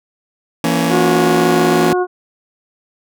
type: chord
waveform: sawtooth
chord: A# diminished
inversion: second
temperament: just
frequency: 167.82 / 233.1 / 279.7 Hz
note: E3 / A#3 / C#4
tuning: +31 / 0 / +16 cents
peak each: -14 dBFS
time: 0.64-1.93 s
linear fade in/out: 2 ms
type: harmonic tone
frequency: 362.6 Hz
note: F#4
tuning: 35 cents flat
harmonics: 1 / 2 / 3 / 4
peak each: -14 / -20 / -24 / -26 dBFS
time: 0.89-2.07 s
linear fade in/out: 50 ms
effects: none